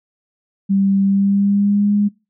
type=tone with pitch glide; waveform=sine; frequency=196 to 205.4 Hz; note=G3 to G#3; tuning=0 to -19 cents; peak=-12 dBFS; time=0.69-2.09 s; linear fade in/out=20 ms; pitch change=+81 cents; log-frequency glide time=1.04-1.93 s; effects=noise-tail reverb RT60 0.3 s tail -25 dB re dry